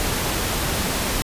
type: noise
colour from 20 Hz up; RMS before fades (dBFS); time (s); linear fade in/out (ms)
pink; -23; 0-1.22; 0
effects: resampled to 32000 Hz